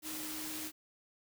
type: tone in noise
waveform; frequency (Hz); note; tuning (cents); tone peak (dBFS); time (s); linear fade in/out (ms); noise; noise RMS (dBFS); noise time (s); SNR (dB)
sine; 310; D#4; -6; -45; 0.02-0.72; 50; white; -42; 0.02-0.72; -6
effects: none